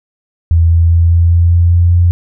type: tone with pitch steps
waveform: sine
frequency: 83.1 / 83.68 / 84.26 / 84.85 / 85.44 / 86.03 / 86.63 / 87.23 Hz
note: E2 / E2 / E2 / F2 / F2 / F2 / F2 / F2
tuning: +15 / +27 / +38 / -49 / -37 / -26 / -13 / -2 cents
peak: -5 dBFS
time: 0.51-2.11 s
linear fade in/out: 0 ms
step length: 200 ms
effects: none